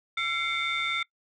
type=tone cluster; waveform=sine; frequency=1354 / 2099 / 2243 / 3576 Hz; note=E6 / C7 / C#7 / A7; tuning=+46 / +5 / +20 / +27 cents; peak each=-31 dBFS; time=0.17-1.03 s; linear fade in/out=5 ms; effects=noise-tail reverb RT60 0.1 s tail -22 dB re dry + tanh soft clip ceiling -20 dBFS